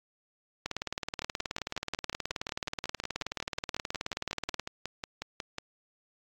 two click trains, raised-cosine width 0.2 ms, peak -15 / -18 dBFS, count 75 / 25, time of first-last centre 0.66-4.596 / 1.22-5.584 s, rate 18.8 / 5.5 Hz, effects AAC 48 kbps

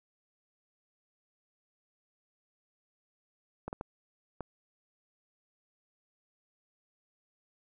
clicks, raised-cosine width 1 ms, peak -23 dBFS, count 4, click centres 3.68 / 3.729 / 3.811 / 4.407 s, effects none

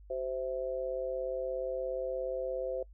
sine tone with amplitude modulation, 520 Hz, C5, 11 cents flat, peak -28 dBFS, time 0.1-2.83 s, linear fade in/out 5 ms, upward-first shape sine, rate 137 Hz, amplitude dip 95%, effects noise-tail reverb RT60 0.1 s tail -24 dB re dry + added 50 Hz sine -51 dBFS peak until 2.93 s

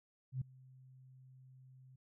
sine tone with ADSR envelope, 130 Hz, C3, 11 cents flat, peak -33 dBFS, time 0.32-1.96 s, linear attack 92 ms, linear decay 6 ms, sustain -24 dB, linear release 7 ms, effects none

